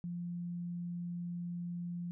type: tone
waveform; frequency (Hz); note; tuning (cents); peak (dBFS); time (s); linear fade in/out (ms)
sine; 174; F3; -6; -37; 0.04-2.11; 0
effects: none